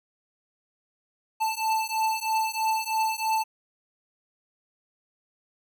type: beating tone pair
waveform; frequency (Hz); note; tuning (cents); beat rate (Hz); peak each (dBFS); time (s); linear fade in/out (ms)
square; 880 / 883.1; A5 / A5; 0 / +6; 3.1; -28; 1.4-3.44; 20
effects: none